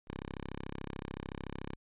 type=tone; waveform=5% pulse; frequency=33.66 Hz; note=C1; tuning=50 cents sharp; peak=-29 dBFS; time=0.07-1.76 s; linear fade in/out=10 ms; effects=resampled to 8000 Hz